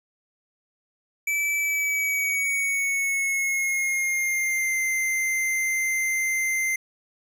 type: tone with pitch glide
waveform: square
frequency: 2311 to 2083 Hz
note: D7 to C7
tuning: -28 to -8 cents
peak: -23 dBFS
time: 1.27-6.76 s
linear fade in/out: 5 ms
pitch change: -180 cents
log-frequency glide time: 1.57-4.79 s
effects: none